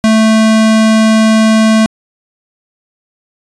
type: tone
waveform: square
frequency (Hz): 220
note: A3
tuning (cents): 0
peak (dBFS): -6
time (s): 0.04-1.86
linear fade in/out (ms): 0
effects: resampled to 22050 Hz